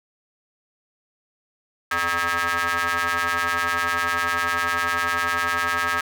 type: ring-modulated tone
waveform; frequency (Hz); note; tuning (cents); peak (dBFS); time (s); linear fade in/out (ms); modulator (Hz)
sawtooth; 170; F3; -46; -14; 1.91-6.01; 5; 1450
effects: none